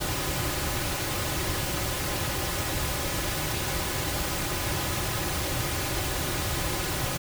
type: noise with comb filter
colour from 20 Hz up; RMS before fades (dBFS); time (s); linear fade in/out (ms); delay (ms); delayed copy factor
pink; -29; 0-7.18; 20; 4.4; -0.55
effects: none